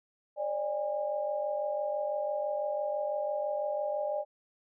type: tone cluster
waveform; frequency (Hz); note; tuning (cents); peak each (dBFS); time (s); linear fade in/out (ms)
sine; 552 / 598 / 815; C#5 / D5 / G#5; -7 / +31 / -33; -38 / -31 / -37; 0.36-4.25; 50
effects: none